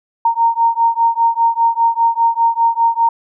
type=beating tone pair; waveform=sine; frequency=921 / 926 Hz; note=A#5 / A#5; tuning=-21 / -12 cents; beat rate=5 Hz; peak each=-14 dBFS; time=0.25-3.09 s; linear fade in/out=5 ms; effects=none